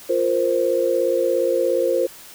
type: chord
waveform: sine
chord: F suspended fourth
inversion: none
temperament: equal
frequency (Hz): 349.2 / 466.2 / 523.3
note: F4 / Bb4 / C5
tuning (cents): 0 / 0 / 0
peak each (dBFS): -23 / -22 / -19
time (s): 0.09-2.07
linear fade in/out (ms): 10
effects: white hiss -42 dBFS RMS until 2.34 s